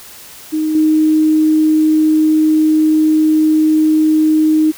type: tone with level steps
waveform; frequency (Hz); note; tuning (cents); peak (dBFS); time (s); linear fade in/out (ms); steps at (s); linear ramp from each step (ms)
sine; 311.1; D#4; 0; -13 / -8; 0.52-4.72; 20; 0.75; 2
effects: white hiss -36 dBFS RMS until 4.77 s

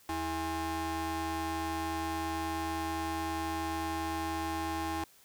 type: ring-modulated tone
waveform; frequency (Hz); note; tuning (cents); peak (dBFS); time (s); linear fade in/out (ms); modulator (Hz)
30% pulse; 246.9; B3; 0; -27; 0.09-5.04; 2; 572
effects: white hiss -61 dBFS RMS until 5.24 s

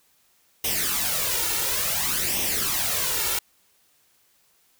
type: noise with flanger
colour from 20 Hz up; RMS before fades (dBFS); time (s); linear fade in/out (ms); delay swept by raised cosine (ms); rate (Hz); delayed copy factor
white; -25; 0.64-3.39; 5; 0.34 to 2.24; 0.57; +0.65
effects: white hiss -63 dBFS RMS until 4.79 s

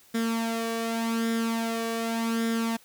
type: tone with flanger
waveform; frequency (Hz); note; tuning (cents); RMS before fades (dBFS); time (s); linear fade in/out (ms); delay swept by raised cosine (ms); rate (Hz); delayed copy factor
sawtooth; 228.1; A#3; -37; -28; 0.14-2.77; 10; 0.56 to 1.76; 0.86; +0.6
effects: white hiss -57 dBFS RMS until 2.84 s

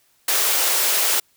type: high-pass noise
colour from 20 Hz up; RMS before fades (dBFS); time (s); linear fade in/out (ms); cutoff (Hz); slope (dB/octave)
white; -19; 0.28-1.2; 5; 340; 48
effects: white hiss -61 dBFS RMS until 1.36 s

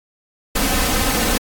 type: noise with comb filter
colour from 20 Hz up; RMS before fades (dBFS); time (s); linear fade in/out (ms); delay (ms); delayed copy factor
pink; -18; 0.55-1.38; 10; 3.9; +0.75
effects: AAC 64 kbps

